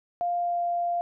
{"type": "tone with pitch glide", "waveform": "sine", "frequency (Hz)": [700, 695.2], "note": ["F5", "F5"], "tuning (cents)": [4, -8], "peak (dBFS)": -24, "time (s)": [0.21, 1.01], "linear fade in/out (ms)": 0, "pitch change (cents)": -12, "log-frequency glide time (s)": [0.37, 0.61], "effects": []}